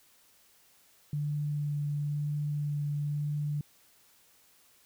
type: tone with vibrato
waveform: sine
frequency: 146.83 Hz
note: D3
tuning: in tune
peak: -29 dBFS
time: 1.13-3.61 s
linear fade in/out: 2 ms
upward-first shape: sine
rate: 1 Hz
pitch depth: 10 cents each way
effects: white hiss -63 dBFS RMS until 4.85 s